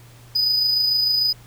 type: tone with amplitude modulation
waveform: triangle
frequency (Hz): 4978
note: D#8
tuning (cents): 0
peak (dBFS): -14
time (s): 0.35-1.33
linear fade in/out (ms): 10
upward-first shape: sine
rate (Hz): 26.7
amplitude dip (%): 35
effects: added 119 Hz sine -45 dBFS peak until 1.46 s + pink hiss -50 dBFS RMS until 1.46 s